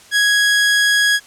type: tone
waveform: sawtooth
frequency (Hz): 1661.2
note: G#6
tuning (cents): 0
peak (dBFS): -8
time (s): 0.11-1.2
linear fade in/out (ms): 50
effects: white hiss -44 dBFS RMS until 1.26 s + low-pass 9000 Hz 12 dB/octave